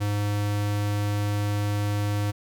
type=tone; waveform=square; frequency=103.1 Hz; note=G#2; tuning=12 cents flat; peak=-24 dBFS; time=0-2.32 s; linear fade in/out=20 ms; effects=none